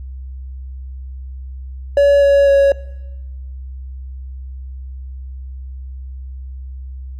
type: tone with pitch steps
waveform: triangle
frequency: 567 / 561.5 / 556 Hz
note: C#5 / C#5 / C#5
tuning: +39 / +22 / +5 cents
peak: -6 dBFS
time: 1.97-2.72 s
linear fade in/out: 2 ms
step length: 250 ms
effects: noise-tail reverb RT60 1.0 s tail -21 dB re dry + added 65 Hz sine -27 dBFS peak until 7.19 s